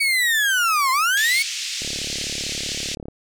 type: linear two-way sweep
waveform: 35% pulse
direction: down then up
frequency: 2263 to 1020 to 2263 Hz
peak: -15 dBFS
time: 0-1.43 s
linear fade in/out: 10 ms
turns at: 0.91 s
type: band-pass noise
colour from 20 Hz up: white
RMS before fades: -28 dBFS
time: 1.17-2.95 s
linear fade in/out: 2 ms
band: 2300 to 6500 Hz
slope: 24 dB/octave
type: click train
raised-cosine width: 2 ms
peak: -21 dBFS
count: 46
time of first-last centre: 1.82-3.084 s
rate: 35.6 Hz
effects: none